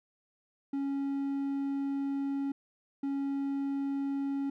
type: tone pair in turn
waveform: triangle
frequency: 277 / 277 Hz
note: C#4 / C#4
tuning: -1 / -1 cents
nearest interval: unison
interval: 0 cents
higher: neither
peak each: -28 / -28 dBFS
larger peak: neither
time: 0.73-2.52 / 3.03-4.5 s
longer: first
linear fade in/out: 5 ms
effects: none